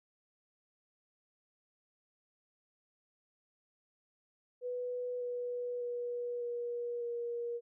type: tone with pitch steps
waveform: sine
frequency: 493.9 / 488.8 / 483.7 / 478.7 / 473.8 Hz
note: B4 / B4 / B4 / A#4 / A#4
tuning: 0 / -18 / -36 / +46 / +28 cents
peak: -35 dBFS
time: 4.61-7.61 s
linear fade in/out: 50 ms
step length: 600 ms
effects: none